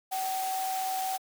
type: tone in noise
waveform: sine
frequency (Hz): 760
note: F#5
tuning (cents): +46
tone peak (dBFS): -29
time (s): 0.11-1.18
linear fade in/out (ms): 20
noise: white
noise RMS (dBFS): -38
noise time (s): 0.11-1.18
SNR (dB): +6
effects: high-pass 400 Hz 12 dB/octave